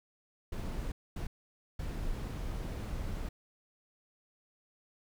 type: noise bursts at uneven times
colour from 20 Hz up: brown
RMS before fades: -37 dBFS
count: 3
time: 0.52-0.92 / 1.16-1.27 / 1.79-3.29 s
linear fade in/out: 5 ms
effects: none